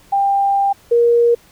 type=tone pair in turn; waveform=sine; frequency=794 / 472.1 Hz; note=G5 / A#4; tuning=+22 / +22 cents; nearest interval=major sixth; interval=900 cents; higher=first; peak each=-12 / -9 dBFS; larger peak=second; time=0.12-0.73 / 0.91-1.35 s; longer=first; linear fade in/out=10 ms; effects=pink hiss -49 dBFS RMS until 1.51 s